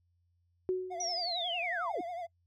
sine tone with exponential decay, 370 Hz, F#4, in tune, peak -26 dBFS, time 0.69-1.29 s, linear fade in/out 0 ms, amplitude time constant 130 ms
triangle tone with vibrato, 698.5 Hz, F5, in tune, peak -35 dBFS, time 0.9-2.27 s, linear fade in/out 20 ms, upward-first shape triangle, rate 11 Hz, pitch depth 94 cents each way
sine linear sweep, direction down, 5920 to 266.7 Hz, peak -33 dBFS, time 1-2.01 s, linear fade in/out 5 ms
effects noise-tail reverb RT60 0.1 s tail -24 dB re dry + added 87 Hz sine -70 dBFS peak until 2.46 s

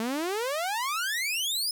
sawtooth exponential sweep, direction up, 216.6 to 5200 Hz, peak -24 dBFS, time 0-1.71 s, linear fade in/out 2 ms, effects none

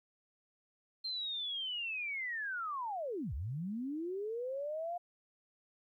sine linear two-way sweep, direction down then up, 4186 to 59.1 to 713 Hz, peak -36 dBFS, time 1.04-4.98 s, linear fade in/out 10 ms, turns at 3.34 s, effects 13-bit

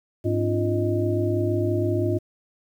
sine tone cluster, 103.7 / 274 / 303.1 / 349.2 / 621 Hz, G#2 / C#4 / D#4 / F4 / D#5, -2 / -20 / -45 / 0 / -3 cents, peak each -24 / -31 / -31 / -24 / -30 dBFS, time 0.24-2.19 s, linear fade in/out 20 ms, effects 9-bit

